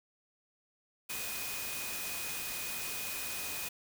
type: tone in noise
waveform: sine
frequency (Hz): 2489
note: D#7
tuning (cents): 0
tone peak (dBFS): -44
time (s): 1.09-3.69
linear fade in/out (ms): 10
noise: white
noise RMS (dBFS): -39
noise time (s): 1.09-3.69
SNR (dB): -8
effects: none